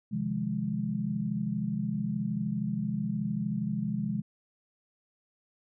sine chord, F minor seventh, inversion second, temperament equal, 130.81 / 155.56 / 174.61 / 207.7 Hz, C3 / Eb3 / F3 / Ab3, 0 / 0 / 0 / 0 cents, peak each -36 / -37 / -35 / -31 dBFS, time 0.11-4.22 s, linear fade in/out 20 ms, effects none

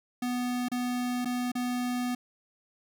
square tone with dropouts, 246.9 Hz, B3, in tune, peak -29 dBFS, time 0.22-2.15 s, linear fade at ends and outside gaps 5 ms, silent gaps 0.685-0.716 / 1.248-1.255 / 1.518-1.552 s, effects none

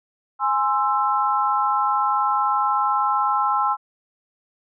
sine chord, Ab augmented, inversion none, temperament equal with one note detuned, 830.6 / 1046.5 / 1326.1 Hz, Ab5 / C6 / E6, 0 / 0 / +10 cents, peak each -22 dBFS, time 0.39-3.77 s, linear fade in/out 50 ms, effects none

